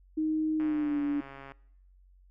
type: tone with pitch glide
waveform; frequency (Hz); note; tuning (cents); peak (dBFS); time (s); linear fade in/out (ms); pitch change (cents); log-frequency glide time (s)
sine; 312.2 to 289.6; D#4 to D4; +6 to -24; -26; 0.17-1.21; 10; -130; 0.57-1
type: click train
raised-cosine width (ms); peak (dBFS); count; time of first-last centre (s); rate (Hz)
0.5; -31; 127; 0.6-1.52; 137
effects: noise-tail reverb RT60 0.8 s tail -23 dB re dry + added 46 Hz sine -56 dBFS peak until 2.3 s